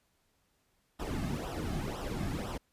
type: noise with flanger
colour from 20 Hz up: brown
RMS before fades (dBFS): -36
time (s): 0.99-2.58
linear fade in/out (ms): 10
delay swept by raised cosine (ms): 0.44 to 2.14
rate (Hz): 2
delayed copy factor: -0.75
effects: pink hiss -74 dBFS RMS until 2.72 s + resampled to 32000 Hz